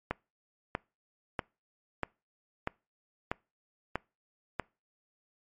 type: click train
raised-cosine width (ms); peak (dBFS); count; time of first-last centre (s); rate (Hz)
0.5; -15; 8; 0.11-4.597; 1.56
effects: noise-tail reverb RT60 0.3 s tail -25 dB re dry + MP3 48 kbps